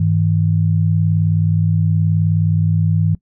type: tone pair together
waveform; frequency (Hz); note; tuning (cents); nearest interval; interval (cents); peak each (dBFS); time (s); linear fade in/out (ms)
sine; 100.54 / 159.6; G2 / D#3; +44 / +44; minor sixth; 800; -15; 0-3.15; 5
effects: noise-tail reverb RT60 0.1 s tail -20 dB re dry